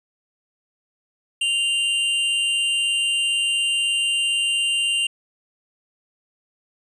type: tone pair together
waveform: square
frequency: 2798 / 3081 Hz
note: F7 / G7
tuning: +3 / -31 cents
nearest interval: major second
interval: 166 cents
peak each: -20 / -28 dBFS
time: 1.41-5.07 s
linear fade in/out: 5 ms
effects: resampled to 22050 Hz